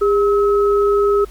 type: tone pair together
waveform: sine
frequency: 405.4 / 1287 Hz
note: G#4 / E6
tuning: -42 / -42 cents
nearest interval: octave + minor sixth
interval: 2000 cents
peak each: -12 / -20 dBFS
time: 0.01-1.25 s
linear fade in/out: 10 ms
effects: added 50 Hz sine -35 dBFS peak until 1.3 s + pink hiss -46 dBFS RMS until 1.3 s